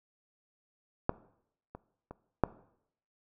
clicks, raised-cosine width 1 ms, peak -12 / -29 / -29 / -9 dBFS, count 4, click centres 1.094 / 1.75 / 2.11 / 2.437 s, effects noise-tail reverb RT60 0.7 s tail -19 dB re dry

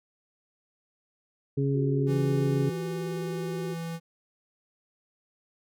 harmonic tone, 138.59 Hz, C#3, in tune, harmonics 1 / 2 / 3, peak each -25 / -30 / -30 dBFS, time 1.57-2.7 s, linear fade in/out 10 ms
sine tone with vibrato, 374.6 Hz, F#4, 21 cents sharp, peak -33 dBFS, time 1.74-3.75 s, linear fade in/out 20 ms, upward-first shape triangle, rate 19 Hz, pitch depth 91 cents each way
square tone, 165.9 Hz, E3, 11 cents sharp, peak -33 dBFS, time 2.06-4 s, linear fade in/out 50 ms
effects none

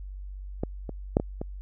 clicks, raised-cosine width 2 ms, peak -14 / -21 / -6 / -14 / -18 dBFS, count 5, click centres 0.635 / 0.893 / 1.169 / 1.199 / 1.415 s, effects added 48 Hz sine -36 dBFS peak until 1.61 s

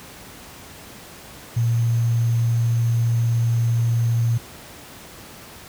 sine tone with sample-and-hold, 116.54 Hz, A#2, in tune, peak -16 dBFS, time 1.56-4.38 s, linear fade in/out 10 ms, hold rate 6300 Hz, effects pink hiss -41 dBFS RMS until 5.68 s + high-pass 60 Hz 12 dB/octave

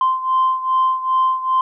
sine beating tone pair, 1040 / 1042.5 Hz, C6 / C6, -11 / -7 cents, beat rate 2.5 Hz, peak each -15 / -19 dBFS, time 0.01-1.61 s, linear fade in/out 2 ms, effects tanh soft clip ceiling -9 dBFS

